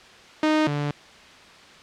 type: tone pair in turn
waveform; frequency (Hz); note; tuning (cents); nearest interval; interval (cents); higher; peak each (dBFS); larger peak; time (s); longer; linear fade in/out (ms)
sawtooth; 309 / 145.83; D#4 / D3; -12 / -12; octave + minor second; 1300; first; -14 / -20; first; 0.43-0.67 / 0.67-0.91; neither; 2
effects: white hiss -47 dBFS RMS until 1.82 s + low-pass 4000 Hz 12 dB/octave